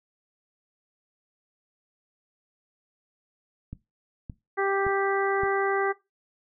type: click train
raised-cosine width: 5 ms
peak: -24 dBFS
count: 4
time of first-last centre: 3.73-5.435 s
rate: 1.76 Hz
type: harmonic tone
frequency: 393 Hz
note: G4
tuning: 4 cents sharp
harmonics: 1 / 2 / 3 / 4 / 5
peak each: -26 / -29 / -31 / -32 / -33 dBFS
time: 4.57-5.93 s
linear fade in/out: 20 ms
effects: noise-tail reverb RT60 0.2 s tail -17 dB re dry